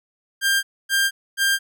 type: tone bursts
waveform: sawtooth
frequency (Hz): 1594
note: G6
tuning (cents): +28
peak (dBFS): -13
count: 3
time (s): 0.41-1.59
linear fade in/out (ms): 50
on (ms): 220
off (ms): 260
effects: none